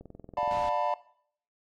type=click train; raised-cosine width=2 ms; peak=-32 dBFS; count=13; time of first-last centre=0.01-0.571 s; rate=21.4 Hz
type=chord; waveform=triangle; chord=B half-diminished seventh; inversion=first; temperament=just; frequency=592.7 / 711.2 / 889 / 987.8 Hz; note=D5 / F5 / A5 / B5; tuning=+16 / +31 / +18 / 0 cents; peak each=-30 dBFS; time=0.37-0.94 s; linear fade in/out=2 ms
type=noise; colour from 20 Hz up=pink; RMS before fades=-42 dBFS; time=0.51-0.69 s; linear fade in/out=0 ms
effects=noise-tail reverb RT60 0.6 s tail -18 dB re dry + low-pass 5000 Hz 12 dB/octave